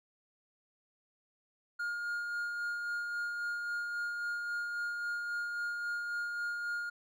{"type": "tone with tremolo", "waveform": "triangle", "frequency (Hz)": 1420, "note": "F6", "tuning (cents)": 28, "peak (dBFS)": -31, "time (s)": [1.79, 6.9], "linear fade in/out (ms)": 10, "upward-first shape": "sine", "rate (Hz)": 3.7, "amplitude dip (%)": 30, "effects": []}